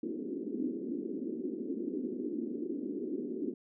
pink band-pass noise, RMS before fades -37 dBFS, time 0.03-3.54 s, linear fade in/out 5 ms, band 230 to 390 Hz, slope 48 dB/octave, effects none

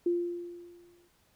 sine tone with exponential decay, 347.8 Hz, F4, 7 cents flat, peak -23 dBFS, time 0.06-1.08 s, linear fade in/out 5 ms, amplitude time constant 220 ms, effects pink hiss -68 dBFS RMS until 1.35 s

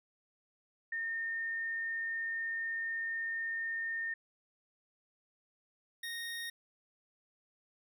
sine / 25% pulse tone pair in turn, 1824 / 1859.1 Hz, A#6 / A#6, -38 / -5 cents, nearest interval unison, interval 33 cents, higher second, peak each -34 / -35 dBFS, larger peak first, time 0.92-4.14 / 6.03-6.5 s, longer first, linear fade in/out 5 ms, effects none

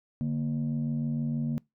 sine tone pair together, 146.74 / 233.1 Hz, D3 / A#3, -1 / 0 cents, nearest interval minor sixth, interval 801 cents, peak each -28 dBFS, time 0.21-1.58 s, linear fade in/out 0 ms, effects noise-tail reverb RT60 0.2 s tail -25 dB re dry + tanh soft clip ceiling -23 dBFS

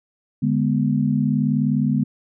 sine chord, G# diminished, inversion second, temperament equal, 146.83 / 207.7 / 246.9 Hz, D3 / G#3 / B3, 0 / 0 / 0 cents, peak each -21 dBFS, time 0.42-2.04 s, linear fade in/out 10 ms, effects none

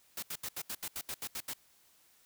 white noise bursts, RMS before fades -39 dBFS, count 11, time 0.17-1.536 s, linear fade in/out 5 ms, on 56 ms, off 75 ms, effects white hiss -66 dBFS RMS until 2.25 s

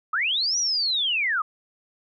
sine linear two-way sweep, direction up then down, 1174.7 to 5920 to 1174.7 Hz, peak -21 dBFS, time 0.13-1.42 s, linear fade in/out 5 ms, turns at 0.58 s, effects none

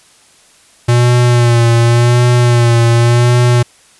square tone with vibrato, 119.6 Hz, A#2, 45 cents sharp, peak -7 dBFS, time 0.88-3.63 s, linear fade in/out 10 ms, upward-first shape sine, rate 0.89 Hz, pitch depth 39 cents each way, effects white hiss -46 dBFS RMS until 3.99 s + resampled to 24000 Hz

